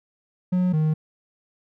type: tone pair in turn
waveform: triangle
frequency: 181.7 / 155.46 Hz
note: F#3 / D#3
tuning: -31 / -1 cents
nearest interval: minor third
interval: 270 cents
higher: first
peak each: -16 dBFS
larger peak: neither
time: 0.52-0.73 / 0.73-0.94 s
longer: neither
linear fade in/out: 10 ms
effects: none